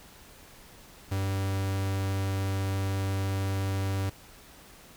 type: tone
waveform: 45% pulse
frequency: 97 Hz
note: G2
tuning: 18 cents flat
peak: -27 dBFS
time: 1.11-4.1 s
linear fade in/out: 10 ms
effects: pink hiss -52 dBFS RMS until 4.96 s